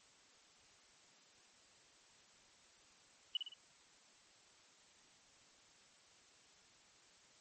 sine tone with echo, 2960 Hz, F#7, in tune, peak -33 dBFS, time 3.35-3.37 s, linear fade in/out 2 ms, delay 56 ms, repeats 3, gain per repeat -6 dB, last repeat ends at 3.538 s, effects white hiss -66 dBFS RMS until 7.4 s + MP3 32 kbps

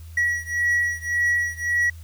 triangle beating tone pair, 1924 / 1925.8 Hz, B6 / B6, -46 / -44 cents, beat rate 1.8 Hz, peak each -21 / -22 dBFS, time 0.17-1.9 s, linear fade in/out 5 ms, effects added 82 Hz sine -37 dBFS peak until 2.03 s + white hiss -54 dBFS RMS until 2.03 s

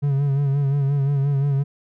triangle tone with vibrato, 140 Hz, C#3, 18 cents sharp, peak -15 dBFS, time 0.02-1.64 s, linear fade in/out 20 ms, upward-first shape sine, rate 5.7 Hz, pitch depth 51 cents each way, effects none

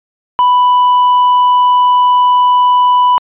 triangle tone, 991 Hz, B5, 6 cents sharp, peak -4 dBFS, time 0.39-3.18 s, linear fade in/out 0 ms, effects resampled to 8000 Hz

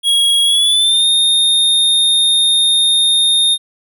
square tone with pitch glide, 3308 to 3670 Hz, G#7 to A#7, -8 to -28 cents, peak -10 dBFS, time 0.03-3.58 s, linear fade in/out 50 ms, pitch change +180 cents, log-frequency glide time 0.44-1.06 s, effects none

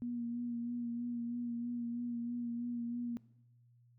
sine tone with vibrato, 238.3 Hz, A#3, 38 cents sharp, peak -36 dBFS, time 0.02-3.17 s, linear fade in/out 0 ms, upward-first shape sine, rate 3.1 Hz, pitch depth 25 cents each way, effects noise-tail reverb RT60 0.9 s tail -20 dB re dry + added 120 Hz sine -63 dBFS peak until 3.98 s

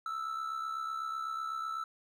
triangle tone with amplitude modulation, 1318.5 Hz, E6, in tune, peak -30 dBFS, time 0.06-1.84 s, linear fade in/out 2 ms, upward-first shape sine, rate 68 Hz, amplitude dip 60%, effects none

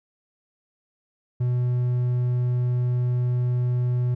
triangle tone, 123.47 Hz, B2, in tune, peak -18 dBFS, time 1.4-4.15 s, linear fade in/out 10 ms, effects none

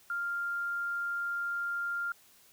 sine tone, 1396.9 Hz, F6, in tune, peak -31 dBFS, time 0.1-2.12 s, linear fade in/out 2 ms, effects white hiss -61 dBFS RMS until 2.52 s

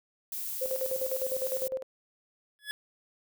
violet noise, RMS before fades -36 dBFS, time 0.32-1.68 s, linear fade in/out 2 ms
sine tone with tremolo, 523.3 Hz, C5, in tune, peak -28 dBFS, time 0.61-1.83 s, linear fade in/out 10 ms, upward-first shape square, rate 9.9 Hz, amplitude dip 75%
25% pulse tone with exponential growth, 1700 Hz, G#6, 40 cents sharp, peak -26 dBFS, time 2.59-2.71 s, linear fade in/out 0 ms, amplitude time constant 26 ms
effects none

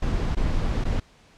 brown noise with dropouts, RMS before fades -23 dBFS, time 0.02-1 s, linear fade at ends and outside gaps 5 ms, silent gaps 0.35-0.368 / 0.841-0.851 s, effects pink hiss -55 dBFS RMS until 1.37 s + low-pass 6000 Hz 12 dB/octave

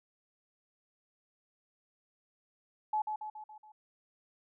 sine tone with echo, 856 Hz, A5, 48 cents flat, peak -28 dBFS, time 2.93-3.02 s, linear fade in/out 5 ms, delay 140 ms, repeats 5, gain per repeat -5 dB, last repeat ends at 3.72 s, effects none

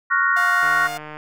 sine chord, Gb major seventh, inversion second, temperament equal, 1108.7 / 1396.9 / 1480 / 1864.7 Hz, Db6 / F6 / Gb6 / Bb6, 0 / 0 / 0 / 0 cents, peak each -21 dBFS, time 0.1-0.88 s, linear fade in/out 20 ms
sawtooth tone, 709 Hz, F5, 26 cents sharp, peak -23 dBFS, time 0.36-0.98 s, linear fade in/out 10 ms
click train, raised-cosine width 0.5 ms, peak -20 dBFS, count 83, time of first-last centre 0.63-1.169 s, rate 152 Hz
effects none

